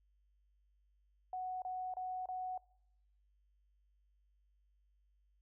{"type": "tone bursts", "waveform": "sine", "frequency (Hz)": 740, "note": "F#5", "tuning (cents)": 0, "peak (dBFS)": -38, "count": 4, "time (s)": [1.33, 2.577], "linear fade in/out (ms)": 2, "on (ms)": 290, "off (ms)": 29, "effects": ["noise-tail reverb RT60 0.8 s tail -23 dB re dry", "added 50 Hz sine -70 dBFS peak until 5.41 s"]}